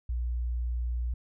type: tone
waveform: sine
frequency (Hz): 60.1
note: B1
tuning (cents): -46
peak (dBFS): -27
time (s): 0.09-1.14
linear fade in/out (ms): 5
effects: tanh soft clip ceiling -23 dBFS